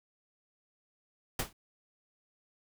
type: noise with exponential decay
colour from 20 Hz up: pink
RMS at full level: -27 dBFS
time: 1.39-1.53 s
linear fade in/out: 5 ms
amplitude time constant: 30 ms
effects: none